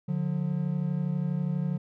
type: tone pair together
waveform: triangle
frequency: 146.83 / 179.14 Hz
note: D3 / F3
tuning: 0 / +44 cents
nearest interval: minor third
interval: 344 cents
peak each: -27 dBFS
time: 0.08-1.78 s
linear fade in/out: 10 ms
effects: none